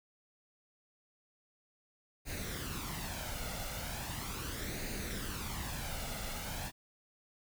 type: noise with flanger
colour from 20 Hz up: pink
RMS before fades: -40 dBFS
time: 2.25-6.72 s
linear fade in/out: 50 ms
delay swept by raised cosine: 0.45 to 1.45 ms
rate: 0.38 Hz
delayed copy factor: +0.55
effects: none